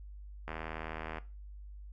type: click train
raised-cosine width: 0.5 ms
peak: -24 dBFS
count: 57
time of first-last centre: 0.48-1.184 s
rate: 79.6 Hz
effects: noise-tail reverb RT60 0.3 s tail -17 dB re dry + added 50 Hz sine -45 dBFS peak until 1.92 s